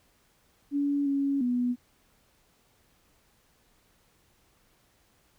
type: tone with pitch steps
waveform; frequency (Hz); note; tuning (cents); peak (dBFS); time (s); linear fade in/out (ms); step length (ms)
sine; 284.6 / 278.3 / 245.5; C#4 / C#4 / B3; +46 / +7 / -10; -24; 0.71-1.76; 50; 350
effects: pink hiss -66 dBFS RMS until 5.38 s